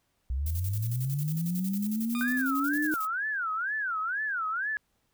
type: linear sweep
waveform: sine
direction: up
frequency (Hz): 60.6 to 311.1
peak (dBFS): -27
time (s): 0.3-2.94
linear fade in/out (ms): 0
type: noise with tremolo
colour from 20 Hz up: violet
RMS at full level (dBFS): -39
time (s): 0.46-3.07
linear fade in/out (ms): 5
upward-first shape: square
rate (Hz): 11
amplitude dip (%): 70
type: tone with exponential decay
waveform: 20% pulse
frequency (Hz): 1220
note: D#6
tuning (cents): -34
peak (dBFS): -29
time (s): 2.15-2.66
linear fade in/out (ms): 0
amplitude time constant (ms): 110
type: tone with vibrato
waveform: sine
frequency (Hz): 1489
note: F#6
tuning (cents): +11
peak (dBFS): -28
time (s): 2.21-4.77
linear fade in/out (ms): 0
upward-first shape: sine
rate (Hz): 2.1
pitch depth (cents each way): 280
effects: pink hiss -74 dBFS RMS until 5.13 s